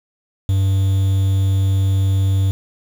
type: tone with quantisation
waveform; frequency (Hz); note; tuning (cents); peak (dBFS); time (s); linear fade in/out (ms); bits
triangle; 96.6; G2; -25; -11; 0.49-2.51; 0; 6
effects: none